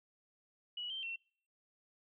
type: tone with pitch steps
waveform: sine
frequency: 2931 / 3132 / 2712 Hz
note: F#7 / G7 / E7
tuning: -17 / -2 / +49 cents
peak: -39 dBFS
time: 0.77-1.16 s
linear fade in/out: 5 ms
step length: 130 ms
effects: noise-tail reverb RT60 0.5 s tail -24 dB re dry